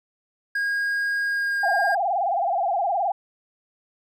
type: tone with pitch glide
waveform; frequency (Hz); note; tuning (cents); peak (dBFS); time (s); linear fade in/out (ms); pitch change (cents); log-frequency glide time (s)
triangle; 1632 to 1616.1; G#6 to G#6; -31 to -48; -20; 0.55-1.95; 5; -17; 1.23-1.65
type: tone with vibrato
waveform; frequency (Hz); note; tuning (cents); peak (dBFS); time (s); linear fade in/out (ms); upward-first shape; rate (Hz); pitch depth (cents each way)
sine; 740; F#5; 0; -20; 1.63-3.12; 5; sine; 19; 170
effects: none